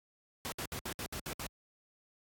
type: noise bursts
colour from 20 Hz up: pink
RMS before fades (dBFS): -39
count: 8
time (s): 0.45-1.466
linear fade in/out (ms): 0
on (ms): 71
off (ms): 64
effects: high-pass 60 Hz 12 dB/octave + AAC 64 kbps